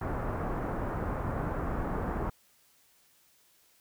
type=low-pass noise; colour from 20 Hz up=pink; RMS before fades=-33 dBFS; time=0.01-2.3 s; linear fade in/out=5 ms; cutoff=1400 Hz; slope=24 dB/octave; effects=white hiss -65 dBFS RMS until 3.8 s